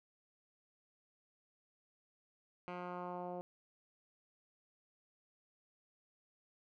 10% pulse tone with low-pass filter sweep, 178.4 Hz, F3, 37 cents sharp, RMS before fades -44 dBFS, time 2.68-3.41 s, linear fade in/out 0 ms, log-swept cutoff 2100 to 610 Hz, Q 1.8, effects none

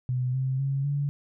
sine tone with pitch steps, 126.3 / 131.59 / 137.1 / 142.84 Hz, B2 / C3 / C#3 / D3, +39 / +10 / -19 / -48 cents, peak -24 dBFS, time 0.09-1.09 s, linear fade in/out 0 ms, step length 250 ms, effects none

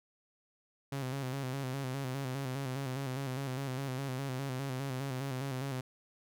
sawtooth tone with vibrato, 133.2 Hz, C3, 31 cents sharp, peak -31 dBFS, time 0.92-5.81 s, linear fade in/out 5 ms, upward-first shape square, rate 4.9 Hz, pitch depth 63 cents each way, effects none

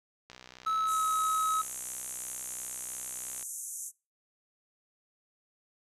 click train, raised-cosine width 0.2 ms, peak -30 dBFS, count 198, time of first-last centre 0.3-3.427 s, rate 63 Hz
triangle tone with pitch glide, 1300 to 1279.9 Hz, E6 to D#6, -24 to +49 cents, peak -25 dBFS, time 0.66-1.62 s, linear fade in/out 10 ms, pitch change -27 cents, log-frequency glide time 0.77-1.05 s
pink band-pass noise, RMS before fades -40 dBFS, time 0.86-3.92 s, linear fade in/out 50 ms, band 6200 to 12000 Hz, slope 96 dB/octave
effects noise-tail reverb RT60 0.3 s tail -24 dB re dry

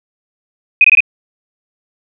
sine tone bursts, 2503 Hz, D#7, 10 cents sharp, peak -3 dBFS, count 4, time 0.81-1.005 s, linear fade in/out 2 ms, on 33 ms, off 21 ms, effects none

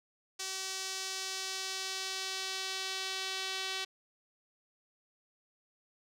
sawtooth tone with band-pass filter sweep, 381 Hz, G4, 49 cents flat, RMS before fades -38 dBFS, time 0.39-3.85 s, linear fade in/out 10 ms, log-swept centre 5800 to 3800 Hz, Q 1.5, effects none

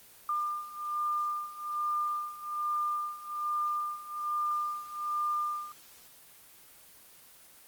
sine beating tone pair, 1200 / 1201.2 Hz, D6 / D6, +37 / +39 cents, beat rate 1.2 Hz, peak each -35 / -32 dBFS, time 0.29-5.72 s, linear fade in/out 2 ms, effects white hiss -55 dBFS RMS until 7.67 s + Opus 24 kbps

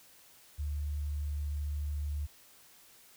sine tone, 73.42 Hz, D2, in tune, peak -32 dBFS, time 0.58-2.27 s, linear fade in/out 20 ms, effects white hiss -59 dBFS RMS until 3.16 s

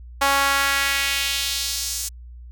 sawtooth tone with high-pass filter sweep, 277.2 Hz, C#4, in tune, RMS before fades -22 dBFS, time 0.21-2.09 s, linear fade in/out 10 ms, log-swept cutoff 890 to 7000 Hz, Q 1.5, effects added 60 Hz sine -37 dBFS peak until 2.51 s

